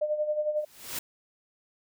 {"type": "tone with tremolo", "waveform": "sine", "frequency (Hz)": 604, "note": "D5", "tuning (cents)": 48, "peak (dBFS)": -23, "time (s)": [0.01, 0.65], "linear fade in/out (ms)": 10, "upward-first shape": "sine", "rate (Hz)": 11, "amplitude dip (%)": 65}
{"type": "noise with exponential growth", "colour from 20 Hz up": "white", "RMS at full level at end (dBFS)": -31, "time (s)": [0.56, 0.99], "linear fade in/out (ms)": 5, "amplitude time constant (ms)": 93}
{"effects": []}